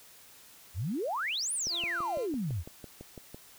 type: exponential two-way sweep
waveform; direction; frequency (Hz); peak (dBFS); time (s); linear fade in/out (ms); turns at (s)
sine; up then down; 73.42 to 10250 to 73.42; -30; 0.74-2.64; 50; 1.53
type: click train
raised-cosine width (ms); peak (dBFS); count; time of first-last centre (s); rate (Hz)
2; -30; 11; 1.67-3.345; 5.97
type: tone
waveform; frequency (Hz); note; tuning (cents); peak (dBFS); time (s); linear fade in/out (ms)
20% pulse; 343; F4; -31; -38; 1.69-2.28; 50
effects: white hiss -55 dBFS RMS until 3.58 s